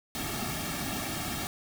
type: noise with comb filter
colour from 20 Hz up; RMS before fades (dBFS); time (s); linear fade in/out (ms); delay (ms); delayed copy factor
pink; -34; 0.15-1.47; 0; 2; -0.8
effects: none